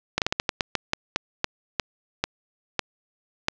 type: slowing click train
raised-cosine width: 0.2 ms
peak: -4 dBFS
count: 15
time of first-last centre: 0.18-3.484 s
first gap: 38 ms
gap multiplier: 1.25
effects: low-pass 6000 Hz 12 dB/octave + 7-bit